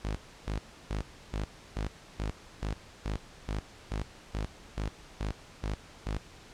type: tone bursts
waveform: sawtooth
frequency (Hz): 51.91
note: G#1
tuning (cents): 0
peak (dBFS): -27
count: 15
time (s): 0.04-6.18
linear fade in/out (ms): 10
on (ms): 120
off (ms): 310
effects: pink hiss -52 dBFS RMS until 6.53 s + low-pass 7000 Hz 12 dB/octave